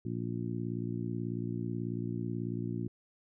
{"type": "harmonic tone", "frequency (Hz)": 58.27, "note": "A#1", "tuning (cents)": 0, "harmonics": [2, 3, 4, 5, 6], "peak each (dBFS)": [-37, -39, -40, -41, -42], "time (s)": [0.05, 2.88], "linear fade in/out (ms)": 5, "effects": []}